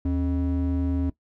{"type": "ring-modulated tone", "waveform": "triangle", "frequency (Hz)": 174.61, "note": "F3", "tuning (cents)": 0, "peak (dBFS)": -17, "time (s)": [0.05, 1.1], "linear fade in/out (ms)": 5, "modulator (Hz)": 96, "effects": ["noise-tail reverb RT60 0.1 s tail -17 dB re dry"]}